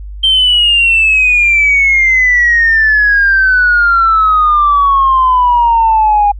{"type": "exponential sweep", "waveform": "sine", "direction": "down", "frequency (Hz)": [3146, 812], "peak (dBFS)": -5, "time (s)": [0.23, 6.32], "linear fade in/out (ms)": 10, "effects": ["tanh soft clip ceiling -1 dBFS", "added 50 Hz sine -23 dBFS peak until 6.39 s"]}